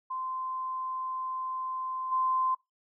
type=tone with level steps; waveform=sine; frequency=1037 Hz; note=C6; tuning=16 cents flat; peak=-32 / -25 dBFS; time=0.1-2.55 s; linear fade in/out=10 ms; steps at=2.11 s; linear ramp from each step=20 ms; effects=noise-tail reverb RT60 0.2 s tail -22 dB re dry